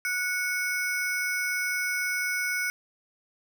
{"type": "ring-modulated tone", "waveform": "square", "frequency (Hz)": 1839, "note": "A#6", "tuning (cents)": -24, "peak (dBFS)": -24, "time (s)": [0.05, 2.7], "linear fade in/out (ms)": 0, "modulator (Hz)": 374, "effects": []}